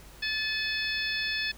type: harmonic tone with a mistuned harmonic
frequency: 870 Hz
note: A5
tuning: 20 cents flat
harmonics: 2 / 3 / 4 / 5 / 6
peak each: -32 / -34 / -35 / -36 / -37 dBFS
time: 0.22-1.52 s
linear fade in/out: 10 ms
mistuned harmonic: 3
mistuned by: -39 cents
effects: added 50 Hz sine -52 dBFS peak until 1.57 s + pink hiss -52 dBFS RMS until 1.57 s